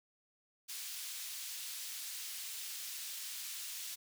pink high-pass noise, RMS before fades -44 dBFS, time 0.68-3.96 s, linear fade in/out 20 ms, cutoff 3500 Hz, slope 12 dB/octave, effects none

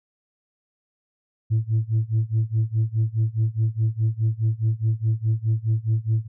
sine tone with tremolo, 111.1 Hz, A2, 17 cents sharp, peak -14 dBFS, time 1.5-6.28 s, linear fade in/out 20 ms, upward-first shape sine, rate 4.8 Hz, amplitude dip 95%, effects tanh soft clip ceiling -15 dBFS

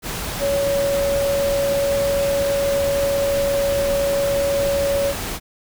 sine tone in noise, 560 Hz, C#5, 18 cents sharp, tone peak -17 dBFS, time 0.39-5.14 s, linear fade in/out 50 ms, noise pink, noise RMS -27 dBFS, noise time 0.02-5.4 s, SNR +7 dB, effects none

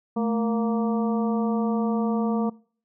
harmonic tone with a mistuned harmonic, 233.1 Hz, A#3, in tune, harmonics 1 / 2 / 3 / 4 / 5, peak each -23 / -29 / -33 / -35 / -37 dBFS, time 0.16-2.5 s, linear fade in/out 10 ms, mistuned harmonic 1, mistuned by -100 cents, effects noise-tail reverb RT60 0.5 s tail -25 dB re dry

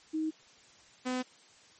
sine / sawtooth tone pair in turn, 314.5 / 253.4 Hz, D#4 / B3, +19 / +45 cents, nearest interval major third, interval 374 cents, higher first, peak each -29 / -27 dBFS, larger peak second, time 0.13-0.31 / 1.05-1.23 s, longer neither, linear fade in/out 20 ms, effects white hiss -59 dBFS RMS until 1.79 s + MP3 32 kbps

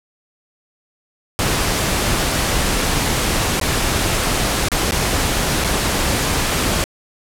pink noise with dropouts, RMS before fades -18 dBFS, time 1.39-6.84 s, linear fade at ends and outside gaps 0 ms, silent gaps 3.599-3.613 / 4.685-4.717 / 4.91-4.92 / 5.64-5.645 s, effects low-pass 12000 Hz 12 dB/octave

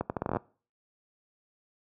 accelerating click train, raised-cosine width 1 ms, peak -15 dBFS, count 11, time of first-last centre 0.01-0.369 s, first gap 89 ms, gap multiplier 0.77, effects noise-tail reverb RT60 0.4 s tail -22 dB re dry + high-pass 80 Hz 12 dB/octave

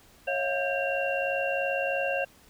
sine tone cluster, 550 / 648 / 711 / 1588 / 2751 Hz, C#5 / E5 / F5 / G6 / F7, -14 / -30 / +31 / +22 / -27 cents, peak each -29 / -36 / -33 / -34 / -32 dBFS, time 0.27-2.25 s, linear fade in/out 10 ms, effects pink hiss -57 dBFS RMS until 2.49 s

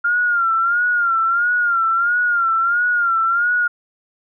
sine tone with vibrato, 1396.9 Hz, F6, in tune, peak -14 dBFS, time 0.04-3.68 s, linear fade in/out 10 ms, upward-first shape sine, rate 1.5 Hz, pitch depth 79 cents each way, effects none

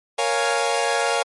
sawtooth chord, Bb minor seventh, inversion none, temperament equal, 466.2 / 554.4 / 698.5 / 830.6 Hz, Bb4 / Db5 / F5 / Ab5, 0 / 0 / 0 / 0 cents, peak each -21 dBFS, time 0.18-1.23 s, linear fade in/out 10 ms, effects MP3 48 kbps

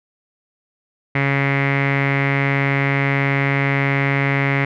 sawtooth tone with low-pass filter, 138.59 Hz, C#3, in tune, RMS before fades -18 dBFS, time 1.15-4.65 s, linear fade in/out 5 ms, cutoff 2100 Hz, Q 7.1, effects none

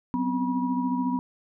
sine tone cluster, 186.6 / 253.3 / 267.2 / 967 Hz, F#3 / B3 / C4 / B5, +15 / +44 / +36 / -37 cents, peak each -33 / -25 / -34 / -31 dBFS, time 0.14-1.19 s, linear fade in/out 0 ms, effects none

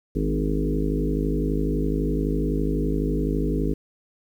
harmonic tone with a mistuned harmonic, 51.91 Hz, G#1, in tune, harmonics 1 / 3 / 4 / 5 / 6 / 7 / 8 / 9, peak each -25 / -28 / -35 / -28 / -29 / -38 / -30 / -35 dBFS, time 0.15-3.74 s, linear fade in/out 10 ms, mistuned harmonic 5, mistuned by -19 cents, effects 9-bit

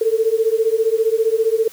sine beating tone pair, 439.2 / 454.2 Hz, A4 / A#4, -3 / -45 cents, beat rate 15 Hz, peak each -17 dBFS, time 0.01-1.68 s, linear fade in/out 5 ms, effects white hiss -42 dBFS RMS until 1.72 s

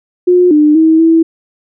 sine tone with pitch steps, 358.8 / 300.4 / 320.1 / 327 Hz, F4 / D4 / D#4 / E4, +47 / +39 / +49 / -14 cents, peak -4 dBFS, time 0.27-1.23 s, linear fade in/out 10 ms, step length 240 ms, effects none

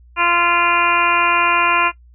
harmonic tone, 345.5 Hz, F4, 19 cents flat, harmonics 1 / 2 / 3 / 4 / 5 / 6 / 7 / 8, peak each -28 / -26 / -17 / -19 / -24 / -27 / -18 / -21 dBFS, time 0.16-1.92 s, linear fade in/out 50 ms, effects noise-tail reverb RT60 0.1 s tail -18 dB re dry + added 60 Hz sine -43 dBFS peak until 2.14 s

